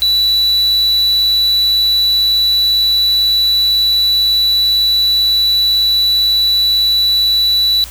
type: tone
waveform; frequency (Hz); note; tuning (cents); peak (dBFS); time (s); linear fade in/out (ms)
triangle; 3951; B7; 0; -8; 0.02-7.84; 0
effects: added 60 Hz sine -32 dBFS peak until 7.9 s + white hiss -33 dBFS RMS until 7.9 s